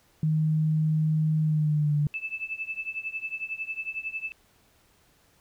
sine tone with pitch glide, 155.9 to 147.49 Hz, D#3 to D3, +4 to +8 cents, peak -21 dBFS, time 0.23-2.07 s, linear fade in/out 2 ms, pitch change -96 cents, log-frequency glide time 1.42-1.96 s
sine tone with tremolo, 2628 Hz, E7, 6 cents flat, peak -27 dBFS, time 2.14-4.32 s, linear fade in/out 0 ms, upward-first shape triangle, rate 11 Hz, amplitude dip 95%
effects pink hiss -63 dBFS RMS until 5.4 s

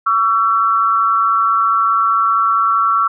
sine tone pair together, 1132 / 1342.3 Hz, C#6 / E6, +36 / +31 cents, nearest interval minor third, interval 295 cents, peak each -15 / -13 dBFS, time 0.06-3.08 s, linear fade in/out 10 ms, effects none

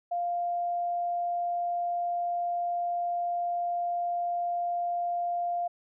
sine tone, 698.5 Hz, F5, in tune, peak -27 dBFS, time 0.11-5.68 s, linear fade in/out 10 ms, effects none

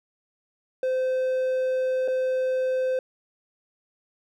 triangle tone with dropouts, 516 Hz, C5, 24 cents flat, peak -20 dBFS, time 0.83-2.99 s, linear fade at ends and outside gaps 2 ms, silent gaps 2.078-2.082 s, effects none

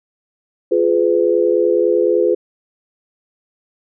sine chord, F diminished, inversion none, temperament just, 349.2 / 419.1 / 502.9 Hz, F4 / Ab4 / Cb5, 0 / +16 / +31 cents, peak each -16 dBFS, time 0.71-2.35 s, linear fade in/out 10 ms, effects none

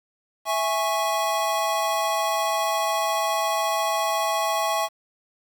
square chord, C# minor, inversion first, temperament equal with one note detuned, 659.3 / 830.6 / 1103.6 Hz, E5 / G#5 / C#6, 0 / 0 / -8 cents, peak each -27 / -27 / -27 dBFS, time 0.45-4.89 s, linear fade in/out 50 ms, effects 8-bit

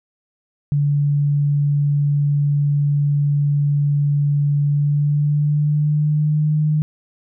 sine tone with pitch glide, 144.4 to 152.46 Hz, D3 to D#3, -29 to -35 cents, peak -14 dBFS, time 0.72-6.82 s, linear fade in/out 0 ms, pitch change +94 cents, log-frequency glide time 4.64-6.56 s, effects none

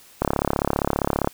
click train, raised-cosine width 1 ms, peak -5 dBFS, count 38, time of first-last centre 0.22-1.274 s, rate 35.1 Hz, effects white hiss -50 dBFS RMS until 1.33 s

